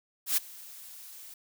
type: noise with ADSR envelope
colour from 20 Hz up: blue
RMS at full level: -24 dBFS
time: 0.26-1.34 s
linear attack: 110 ms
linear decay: 16 ms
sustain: -23 dB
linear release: 4 ms
effects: none